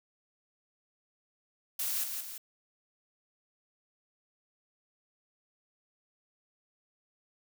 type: noise with echo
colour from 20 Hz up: blue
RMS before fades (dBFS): -33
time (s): 1.79-2.04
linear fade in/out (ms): 5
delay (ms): 170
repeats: 2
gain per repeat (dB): -5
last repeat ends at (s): 2.38
effects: none